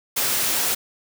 white high-pass noise, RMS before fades -22 dBFS, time 0.16-0.75 s, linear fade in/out 10 ms, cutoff 120 Hz, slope 12 dB/octave, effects none

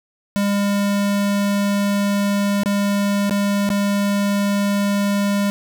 square tone with dropouts, 201.7 Hz, G3, 50 cents sharp, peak -17 dBFS, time 0.36-5.5 s, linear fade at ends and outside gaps 0 ms, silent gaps 2.634-2.659 / 3.296-3.309 / 3.691-3.702 s, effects none

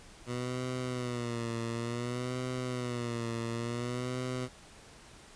15% pulse tone with vibrato, 121.3 Hz, B2, 31 cents flat, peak -27 dBFS, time 0.26-4.49 s, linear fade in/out 50 ms, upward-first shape sine, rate 0.56 Hz, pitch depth 82 cents each way, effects pink hiss -54 dBFS RMS until 5.35 s + resampled to 22050 Hz

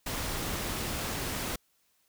pink noise, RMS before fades -34 dBFS, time 0.06-1.56 s, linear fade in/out 5 ms, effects white hiss -71 dBFS RMS until 2.08 s

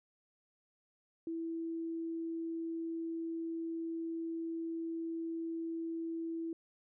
sine tone, 329.6 Hz, E4, in tune, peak -36 dBFS, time 1.27-6.53 s, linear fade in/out 2 ms, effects none

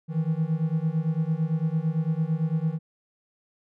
triangle beating tone pair, 155.56 / 164.46 Hz, D#3 / E3, 0 / -4 cents, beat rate 8.9 Hz, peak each -24 dBFS, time 0.08-2.79 s, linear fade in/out 50 ms, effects none

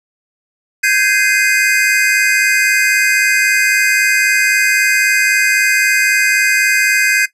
square chord, Ab major seventh, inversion third, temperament just, 1557.4 / 1661.2 / 2077 / 2492 Hz, G6 / Ab6 / C7 / Eb7, -12 / 0 / -13 / +2 cents, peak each -17 dBFS, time 0.83-7.26 s, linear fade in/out 10 ms, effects noise-tail reverb RT60 0.1 s tail -17 dB re dry + low-pass 12000 Hz 12 dB/octave

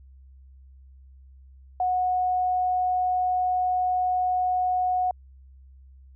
sine tone, 732 Hz, F#5, 19 cents flat, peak -21 dBFS, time 1.8-5.11 s, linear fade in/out 2 ms, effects added 66 Hz sine -47 dBFS peak until 6.15 s

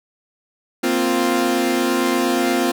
sawtooth chord, Bb suspended second, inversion none, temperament equal, 233.1 / 261.6 / 349.2 Hz, Bb3 / C4 / F4, 0 / 0 / 0 cents, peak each -20 / -16 / -16 dBFS, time 0.83-2.72 s, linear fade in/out 10 ms, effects none

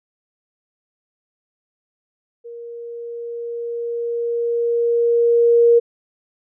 sine tone with level ramp, 470 Hz, A#4, 14 cents sharp, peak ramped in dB -32 to -8 dBFS, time 2.44-5.8 s, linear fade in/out 20 ms, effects none

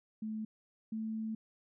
sine tone pair in turn, 217.5 / 220.3 Hz, A3 / A3, -20 / +2 cents, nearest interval unison, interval 22 cents, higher second, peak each -36 / -35 dBFS, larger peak second, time 0.22-0.45 / 0.92-1.35 s, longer second, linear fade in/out 5 ms, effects none

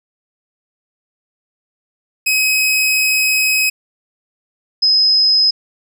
sawtooth / sine tone pair in turn, 2539 / 5078 Hz, D#7 / D#8, +34 / +34 cents, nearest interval octave, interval 1200 cents, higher second, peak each -9 dBFS, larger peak neither, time 2.26-3.7 / 4.82-5.51 s, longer first, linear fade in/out 10 ms, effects none

